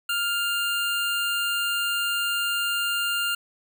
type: tone pair together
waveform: square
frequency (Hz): 1400 / 2800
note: F6 / F7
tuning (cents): +4 / +4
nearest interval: octave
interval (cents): 1200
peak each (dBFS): -27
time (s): 0.09-3.35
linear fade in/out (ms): 5
effects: none